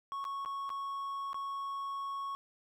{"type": "tone with dropouts", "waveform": "triangle", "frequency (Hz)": 1105, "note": "C#6", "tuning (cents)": -6, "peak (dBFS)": -34, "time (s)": [0.12, 2.35], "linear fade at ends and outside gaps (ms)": 0, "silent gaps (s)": [[0.242, 0.251], [0.449, 0.459], [0.693, 0.702], [1.331, 1.344]], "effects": []}